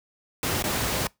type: noise with dropouts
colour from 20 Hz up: pink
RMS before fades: -26 dBFS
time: 0.43-1.07 s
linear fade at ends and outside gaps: 1 ms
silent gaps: 0.624-0.64 s
effects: noise-tail reverb RT60 0.2 s tail -24 dB re dry + high-pass 60 Hz 12 dB/octave